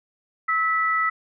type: tone pair together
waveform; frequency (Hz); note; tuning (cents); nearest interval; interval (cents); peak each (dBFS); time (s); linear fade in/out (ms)
sine; 1297.7 / 1967; E6 / B6; -28 / -7; perfect fifth; 721; -21 / -23; 0.48-1.1; 10
effects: none